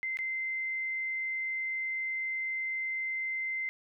sine tone with dropouts, 2076 Hz, C7, 14 cents flat, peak -31 dBFS, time 0.03-3.69 s, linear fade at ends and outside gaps 0 ms, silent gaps 0.171-0.189 s, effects none

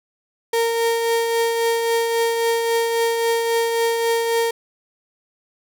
35% pulse tone with tremolo, 461.4 Hz, A#4, 18 cents flat, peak -14 dBFS, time 0.53-4.51 s, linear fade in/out 5 ms, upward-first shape triangle, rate 3.7 Hz, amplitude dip 40%, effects none

